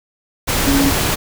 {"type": "tone in noise", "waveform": "sine", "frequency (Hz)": 277.2, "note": "C#4", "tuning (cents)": 0, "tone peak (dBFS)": -13, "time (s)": [0.66, 0.91], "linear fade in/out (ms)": 20, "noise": "pink", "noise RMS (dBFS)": -17, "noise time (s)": [0.47, 1.16], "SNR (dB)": 1, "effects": []}